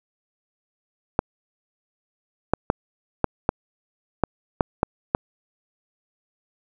clicks, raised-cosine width 1 ms, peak -3 dBFS, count 9, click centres 1.191 / 2.536 / 2.701 / 3.243 / 3.491 / 4.237 / 4.608 / 4.831 / 5.149 s, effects none

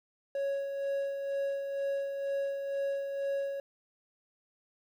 triangle tone with tremolo, 554.4 Hz, C#5, in tune, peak -27 dBFS, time 0.35-3.6 s, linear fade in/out 2 ms, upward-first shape sine, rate 2.1 Hz, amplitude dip 45%, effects 11-bit

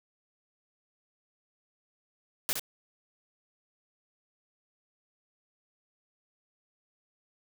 white noise with echo, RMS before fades -29 dBFS, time 2.49-2.53 s, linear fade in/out 0 ms, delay 65 ms, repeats 1, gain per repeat -5 dB, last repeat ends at 2.595 s, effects none

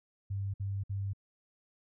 sine tone bursts, 98.7 Hz, G2, 12 cents sharp, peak -32 dBFS, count 3, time 0.3-1.134 s, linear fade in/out 10 ms, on 240 ms, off 57 ms, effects none

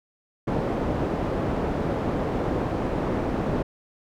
white low-pass noise, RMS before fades -26 dBFS, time 0.47-3.63 s, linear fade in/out 10 ms, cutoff 510 Hz, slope 12 dB/octave, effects none

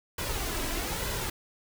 pink noise with flanger, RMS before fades -32 dBFS, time 0.18-1.3 s, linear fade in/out 5 ms, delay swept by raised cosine 2 to 3.1 ms, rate 1.1 Hz, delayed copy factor +0.5, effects none

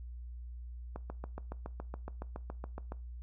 click train, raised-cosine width 1 ms, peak -27 dBFS, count 15, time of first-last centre 0.96-2.921 s, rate 7.14 Hz, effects noise-tail reverb RT60 0.3 s tail -20 dB re dry + added 60 Hz sine -42 dBFS peak until 3.22 s

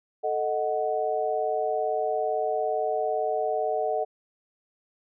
sine chord, D# diminished, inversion second, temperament equal, 440 / 622.3 / 740 Hz, A4 / D#5 / F#5, 0 / 0 / 0 cents, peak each -29 / -28 / -28 dBFS, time 0.23-4.05 s, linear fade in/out 20 ms, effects none

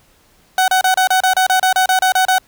30% pulse tone bursts, 749 Hz, F#5, 21 cents sharp, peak -8 dBFS, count 14, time 0.58-2.383 s, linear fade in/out 2 ms, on 100 ms, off 31 ms, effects pink hiss -53 dBFS RMS until 2.47 s

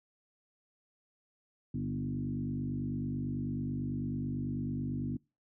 sine tone with frequency modulation, 192.4 Hz, G3, 32 cents flat, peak -32 dBFS, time 1.74-5.17 s, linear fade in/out 5 ms, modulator 49.1 Hz, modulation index 2, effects noise-tail reverb RT60 0.3 s tail -26 dB re dry

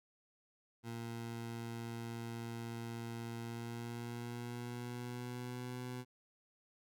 20% pulse tone with pitch glide, 116.4 to 124.75 Hz, A#2 to B2, -2 to +18 cents, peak -37 dBFS, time 0.83-6.05 s, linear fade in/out 50 ms, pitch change +120 cents, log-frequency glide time 3.4-5.8 s, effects none

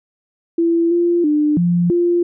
sine tone with pitch steps, 335.7 / 345.4 / 299 / 174.1 / 347.6 Hz, E4 / F4 / D4 / F3 / F4, +32 / -19 / +31 / -5 / -8 cents, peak -12 dBFS, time 0.58-2.23 s, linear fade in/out 5 ms, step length 330 ms, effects none

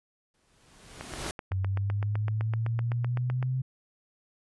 pink noise with exponential growth, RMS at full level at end -33 dBFS, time 0.34-1.31 s, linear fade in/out 1 ms, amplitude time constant 210 ms
click train, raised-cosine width 0.5 ms, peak -21 dBFS, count 20, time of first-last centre 1.01-3.427 s, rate 7.86 Hz
sine linear sweep, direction up, 93.6 to 130.81 Hz, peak -26 dBFS, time 1.51-3.62 s, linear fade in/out 10 ms
effects resampled to 24000 Hz

